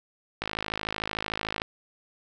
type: click train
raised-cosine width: 0.3 ms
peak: -13 dBFS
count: 65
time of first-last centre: 0.42-1.619 s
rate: 53.4 Hz
effects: none